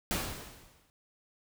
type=noise with exponential decay; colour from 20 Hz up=pink; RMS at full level=-30 dBFS; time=0.11-0.9 s; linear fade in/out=0 ms; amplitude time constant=170 ms; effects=none